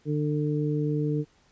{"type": "harmonic tone", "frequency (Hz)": 149.4, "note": "D3", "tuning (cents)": 30, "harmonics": [1, 2, 3], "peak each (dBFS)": [-26, -29, -31], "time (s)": [0.05, 1.25], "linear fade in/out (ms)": 50, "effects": ["pink hiss -63 dBFS RMS until 1.51 s", "resampled to 16000 Hz"]}